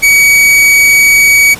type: tone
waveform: 45% pulse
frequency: 2263 Hz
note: C#7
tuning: 35 cents sharp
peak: -3 dBFS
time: 0.02-1.55 s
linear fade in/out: 20 ms
effects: pink hiss -28 dBFS RMS until 1.59 s + resampled to 32000 Hz